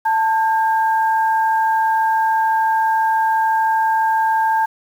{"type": "tone pair together", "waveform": "sine", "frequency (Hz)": [887, 1605.3], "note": ["A5", "G6"], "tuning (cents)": [14, 41], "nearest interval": "minor seventh", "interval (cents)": 1027, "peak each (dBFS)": [-14, -23], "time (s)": [0.05, 4.66], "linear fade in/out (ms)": 10, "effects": ["7-bit"]}